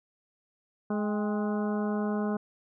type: harmonic tone with a mistuned harmonic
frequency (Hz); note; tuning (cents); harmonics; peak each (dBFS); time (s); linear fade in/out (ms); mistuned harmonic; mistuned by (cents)
210; G#3; +19; 1 / 2 / 3 / 4 / 5 / 6 / 7; -28 / -34 / -38 / -40 / -42 / -44 / -45; 0.9-2.37; 5; 4; -64
effects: none